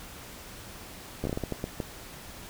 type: slowing click train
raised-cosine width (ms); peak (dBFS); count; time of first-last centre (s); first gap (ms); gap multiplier
2; -17; 10; 1.24-1.802; 13; 1.37
effects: pink hiss -45 dBFS RMS until 2.49 s